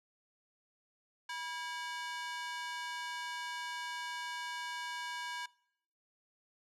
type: ring-modulated tone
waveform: sawtooth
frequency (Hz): 1300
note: E6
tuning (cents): -24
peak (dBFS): -32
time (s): 1.29-5.46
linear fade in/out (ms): 5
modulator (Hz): 327
effects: noise-tail reverb RT60 0.7 s tail -23 dB re dry + low-pass 7000 Hz 12 dB/octave

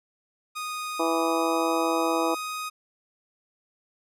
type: tone with pitch glide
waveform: sawtooth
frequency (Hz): 1239 to 1249.8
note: D#6 to D#6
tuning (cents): -8 to +7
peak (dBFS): -27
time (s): 0.55-2.7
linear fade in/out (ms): 20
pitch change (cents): +15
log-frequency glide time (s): 0.94-1.71
type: harmonic tone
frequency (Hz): 164.81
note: E3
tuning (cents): 0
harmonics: 2 / 3 / 4 / 5 / 6 / 7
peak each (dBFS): -27 / -29 / -30 / -31 / -32 / -32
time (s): 0.99-2.35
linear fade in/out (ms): 10
effects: resampled to 32000 Hz

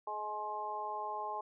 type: harmonic tone with a mistuned harmonic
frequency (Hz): 211.5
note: G#3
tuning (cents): +32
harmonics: 2 / 3 / 4 / 5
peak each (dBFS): -47 / -46 / -39 / -41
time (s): 0.07-1.41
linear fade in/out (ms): 5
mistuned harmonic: 3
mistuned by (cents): -17
effects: none

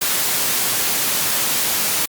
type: noise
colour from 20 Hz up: white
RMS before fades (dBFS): -19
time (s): 0.01-2.06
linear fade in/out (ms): 10
effects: high-pass 100 Hz 12 dB/octave + Opus 48 kbps

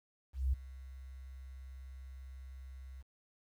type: tone with ADSR envelope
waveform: sine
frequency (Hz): 65.6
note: C2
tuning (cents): +5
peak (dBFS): -26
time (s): 0.33-3.03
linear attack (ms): 200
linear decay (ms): 11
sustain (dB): -20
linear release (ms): 23
effects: tanh soft clip ceiling -23 dBFS + 11-bit

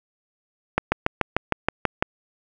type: slowing click train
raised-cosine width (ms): 0.5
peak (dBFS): -3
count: 9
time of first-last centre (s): 0.78-2.025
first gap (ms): 140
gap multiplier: 1.03
effects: none

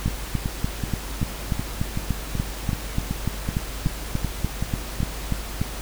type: two click trains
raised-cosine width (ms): 5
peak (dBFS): -10 / -12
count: 20 / 14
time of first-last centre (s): 0.06-5.616 / 0.08-5.004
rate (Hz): 3.42 / 2.64
effects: added 50 Hz sine -32 dBFS peak until 5.81 s + pink hiss -35 dBFS RMS until 5.81 s

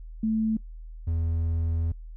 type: tone pair in turn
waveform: sine / triangle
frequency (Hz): 220 / 82.41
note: A3 / E2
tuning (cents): 0 / 0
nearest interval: octave + perfect fourth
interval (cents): 1700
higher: first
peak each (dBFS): -22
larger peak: neither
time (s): 0.23-0.57 / 1.07-1.92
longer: second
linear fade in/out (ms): 5
effects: noise-tail reverb RT60 0.1 s tail -21 dB re dry + added 40 Hz sine -38 dBFS peak until 2.16 s

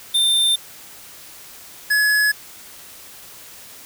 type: tone pair in turn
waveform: square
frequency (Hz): 3590 / 1694.3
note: A7 / G#6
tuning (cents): +34 / +34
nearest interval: octave + minor second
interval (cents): 1300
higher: first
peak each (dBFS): -15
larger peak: neither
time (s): 0.14-0.56 / 1.9-2.32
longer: neither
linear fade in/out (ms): 10
effects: white hiss -41 dBFS RMS until 3.85 s

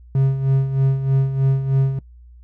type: tone with tremolo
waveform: triangle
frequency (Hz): 134.9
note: C#3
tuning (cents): -47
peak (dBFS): -10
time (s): 0.15-1.99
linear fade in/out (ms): 2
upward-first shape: sine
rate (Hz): 3.2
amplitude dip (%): 65
effects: noise-tail reverb RT60 0.1 s tail -22 dB re dry + added 60 Hz sine -41 dBFS peak until 2.43 s

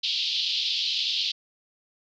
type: band-pass noise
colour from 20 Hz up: pink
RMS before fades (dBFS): -27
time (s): 0.03-1.32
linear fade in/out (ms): 10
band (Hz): 3000 to 4700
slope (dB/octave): 48
effects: none

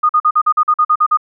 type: tone bursts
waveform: sine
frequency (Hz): 1231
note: D#6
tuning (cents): -19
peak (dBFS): -8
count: 11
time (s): 0.03-1.173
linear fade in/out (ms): 10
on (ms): 63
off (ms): 45
effects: none

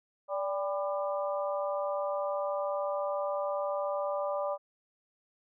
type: harmonic tone with a mistuned harmonic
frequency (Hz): 199.1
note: G3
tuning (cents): +27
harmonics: 3 / 4 / 5 / 6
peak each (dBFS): -31 / -39 / -39 / -39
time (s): 0.28-4.58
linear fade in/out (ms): 50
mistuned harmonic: 3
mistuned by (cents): -42
effects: none

